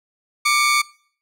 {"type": "tone pair together", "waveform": "sawtooth", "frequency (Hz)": [1184.5, 2236], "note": ["D6", "C#7"], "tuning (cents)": [14, 14], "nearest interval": "major seventh", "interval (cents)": 1100, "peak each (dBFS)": -14, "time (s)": [0.45, 0.82], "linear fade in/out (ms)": 10, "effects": ["noise-tail reverb RT60 0.5 s tail -22 dB re dry", "low-pass 12000 Hz 12 dB/octave"]}